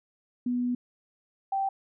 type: tone pair in turn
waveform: sine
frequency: 245.7 / 780 Hz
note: B3 / G5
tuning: -9 / -9 cents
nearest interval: octave + minor sixth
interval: 2000 cents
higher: second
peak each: -25 dBFS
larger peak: neither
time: 0.46-0.75 / 1.52-1.69 s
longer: first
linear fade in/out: 5 ms
effects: none